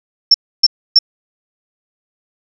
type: tone bursts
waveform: sine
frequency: 5400 Hz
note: E8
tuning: 41 cents sharp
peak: -3 dBFS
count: 3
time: 0.31-0.989 s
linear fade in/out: 5 ms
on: 33 ms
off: 290 ms
effects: none

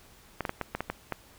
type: clicks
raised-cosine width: 0.5 ms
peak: -15 dBFS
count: 8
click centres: 0.407 / 0.452 / 0.494 / 0.613 / 0.75 / 0.806 / 0.9 / 1.123 s
effects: pink hiss -56 dBFS RMS until 1.38 s

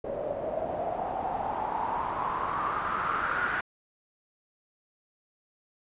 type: noise with low-pass filter sweep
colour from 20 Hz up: white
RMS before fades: -31 dBFS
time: 0.04-3.61 s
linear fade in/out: 5 ms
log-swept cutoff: 550 to 1500 Hz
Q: 6.3
effects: resampled to 8000 Hz

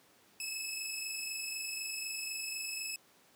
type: tone pair together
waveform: 15% pulse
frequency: 2575 / 2599 Hz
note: E7 / E7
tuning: -41 / -25 cents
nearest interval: unison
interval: 16 cents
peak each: -37 / -31 dBFS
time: 0.4-2.96 s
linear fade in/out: 2 ms
effects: pink hiss -64 dBFS RMS until 3.35 s + high-pass 200 Hz 12 dB/octave

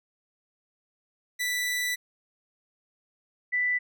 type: tone pair in turn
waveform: sawtooth / sine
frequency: 1975.5 / 1982.5 Hz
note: B6 / B6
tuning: 0 / +6 cents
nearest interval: unison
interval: 6 cents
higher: second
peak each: -23 dBFS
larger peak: neither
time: 1.39-1.96 / 3.52-3.79 s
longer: first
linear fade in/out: 20 ms
effects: none

